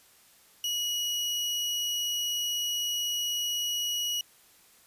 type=tone; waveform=30% pulse; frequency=2911 Hz; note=F#7; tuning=29 cents flat; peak=-25 dBFS; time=0.64-4.21 s; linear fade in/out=2 ms; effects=white hiss -59 dBFS RMS until 4.86 s + resampled to 32000 Hz